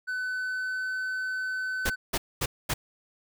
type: tone with pitch glide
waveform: triangle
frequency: 1506 to 1515.6 Hz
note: F#6 to F#6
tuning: +30 to +41 cents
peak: -27 dBFS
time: 0.07-1.96 s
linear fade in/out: 20 ms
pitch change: +11 cents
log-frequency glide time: 0.21-0.91 s
type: noise bursts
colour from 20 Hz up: pink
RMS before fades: -27 dBFS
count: 4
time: 1.85-2.74 s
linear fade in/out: 10 ms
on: 50 ms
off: 230 ms
effects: none